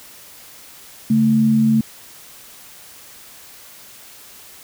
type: tone pair together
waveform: sine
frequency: 139.54 / 221.5 Hz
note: C#3 / A3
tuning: +12 / +12 cents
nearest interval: minor sixth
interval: 800 cents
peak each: -21 / -12 dBFS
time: 1.1-1.81 s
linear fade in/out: 5 ms
effects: white hiss -42 dBFS RMS until 4.63 s